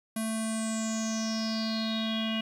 square tone with low-pass filter sweep, 221.6 Hz, A3, 13 cents sharp, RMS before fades -31 dBFS, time 0.16-2.41 s, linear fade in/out 5 ms, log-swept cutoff 11000 to 2900 Hz, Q 9.1, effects 10-bit

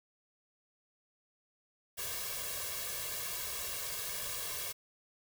white noise with comb filter, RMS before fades -39 dBFS, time 1.97-4.73 s, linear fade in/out 20 ms, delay 1.8 ms, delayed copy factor +0.9, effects none

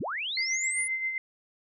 sine linear sweep, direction up, 72 to 10000 Hz, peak -30 dBFS, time 0-0.88 s, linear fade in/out 10 ms
sine tone with tremolo, 2074 Hz, C7, 16 cents flat, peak -26 dBFS, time 0.37-1.18 s, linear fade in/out 2 ms, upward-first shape sine, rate 7.6 Hz, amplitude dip 50%
effects none

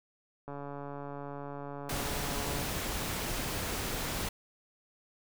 click train, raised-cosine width 1 ms, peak -28 dBFS, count 306, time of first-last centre 0.48-2.628 s, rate 142 Hz
pink noise, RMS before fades -35 dBFS, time 1.89-4.29 s, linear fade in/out 5 ms
effects none

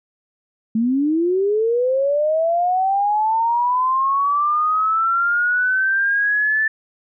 sine linear sweep, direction up, 215.7 to 1765 Hz, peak -15 dBFS, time 0.75-6.68 s, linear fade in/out 5 ms, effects none

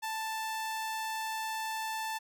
sawtooth tone, 882 Hz, A5, 4 cents sharp, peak -30 dBFS, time 0.02-2.19 s, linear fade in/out 20 ms, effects none

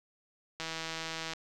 click train, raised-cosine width 0.2 ms, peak -20 dBFS, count 120, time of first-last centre 0.6-1.335 s, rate 162 Hz, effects none

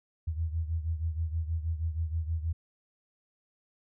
sine beating tone pair, 80 / 86.3 Hz, D#2 / F2, +49 / -20 cents, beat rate 6.3 Hz, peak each -30 / -35 dBFS, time 0.27-2.53 s, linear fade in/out 10 ms, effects none

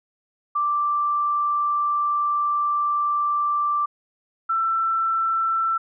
sine tone pair in turn, 1174.7 / 1337 Hz, D6 / E6, 0 / +24 cents, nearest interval major second, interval 224 cents, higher second, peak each -19 dBFS, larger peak neither, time 0.55-3.86 / 4.49-5.78 s, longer first, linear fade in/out 10 ms, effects none

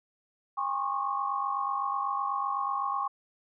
sine tone cluster, 810 / 1054 / 1102 / 1193 Hz, G#5 / C6 / C#6 / D6, -43 / +12 / -11 / +27 cents, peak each -34 / -36 / -30 / -39 dBFS, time 0.57-3.08 s, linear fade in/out 10 ms, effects none

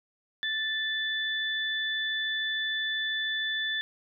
sine tone pair together, 1760 / 3487 Hz, A6 / A7, 0 / -16 cents, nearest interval octave, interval 1184 cents, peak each -30 / -31 dBFS, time 0.43-3.81 s, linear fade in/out 0 ms, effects none

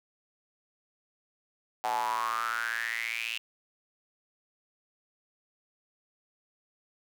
square tone with high-pass filter sweep, 57.4 Hz, A#1, 26 cents flat, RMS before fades -32 dBFS, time 1.84-3.38 s, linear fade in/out 0 ms, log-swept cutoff 780 to 2800 Hz, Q 8.7, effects none

